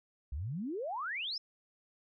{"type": "exponential sweep", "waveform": "sine", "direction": "up", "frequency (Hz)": [61.1, 5420], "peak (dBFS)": -35, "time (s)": [0.32, 1.38], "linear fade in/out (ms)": 5, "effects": []}